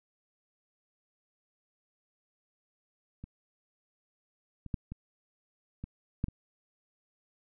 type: clicks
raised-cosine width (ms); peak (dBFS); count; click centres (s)
5; -30 / -30 / -19 / -27 / -26 / -16 / -27; 7; 3.24 / 4.663 / 4.742 / 4.92 / 5.84 / 6.241 / 6.284
effects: none